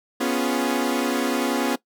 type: chord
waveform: sawtooth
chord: C# dominant seventh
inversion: third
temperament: equal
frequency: 246.9 / 277.2 / 349.2 / 415.3 Hz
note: B3 / C#4 / E#4 / G#4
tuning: 0 / 0 / 0 / 0 cents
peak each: -21 / -21 / -24 / -27 dBFS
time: 0.2-1.76 s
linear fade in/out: 10 ms
effects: noise-tail reverb RT60 0.1 s tail -19 dB re dry